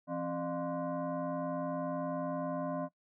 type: tone with frequency modulation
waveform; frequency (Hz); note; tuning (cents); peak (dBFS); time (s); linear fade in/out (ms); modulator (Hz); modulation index
sine; 169; E3; +43; -33; 0.07-2.89; 50; 435; 1.7
effects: noise-tail reverb RT60 0.1 s tail -18 dB re dry